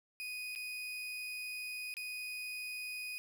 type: tone with dropouts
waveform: 35% pulse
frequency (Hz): 2489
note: D#7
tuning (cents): 0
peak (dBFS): -38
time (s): 0.2-3.18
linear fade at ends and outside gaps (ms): 0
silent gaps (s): 0.551-0.559 / 1.94-1.968
effects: none